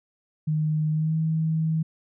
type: tone with pitch glide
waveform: sine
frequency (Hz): 154.4 to 159.57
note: D#3 to D#3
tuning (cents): -13 to +44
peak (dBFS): -21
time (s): 0.47-1.83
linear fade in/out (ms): 10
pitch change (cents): +57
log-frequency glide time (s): 0.91-1.16
effects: none